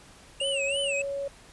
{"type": "tone with vibrato", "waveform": "square", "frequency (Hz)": 2763, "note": "F7", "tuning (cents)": -19, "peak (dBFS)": -28, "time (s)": [0.4, 1.02], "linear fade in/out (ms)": 5, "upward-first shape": "sine", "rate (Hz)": 3.1, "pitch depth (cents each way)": 160}
{"type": "tone with pitch glide", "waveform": "sine", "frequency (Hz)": [551, 558], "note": ["C#5", "C#5"], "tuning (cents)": [-11, 11], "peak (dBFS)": -29, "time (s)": [0.41, 1.28], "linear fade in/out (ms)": 5, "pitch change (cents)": 22, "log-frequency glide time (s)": [0.66, 0.73]}
{"effects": ["pink hiss -52 dBFS RMS until 1.52 s", "resampled to 24000 Hz"]}